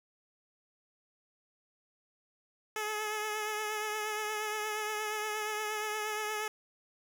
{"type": "tone with vibrato", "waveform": "10% pulse", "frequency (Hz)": 426.6, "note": "G#4", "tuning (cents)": 46, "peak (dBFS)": -25, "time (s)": [2.76, 6.48], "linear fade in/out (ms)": 2, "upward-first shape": "triangle", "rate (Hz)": 8.5, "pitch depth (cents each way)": 34, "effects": []}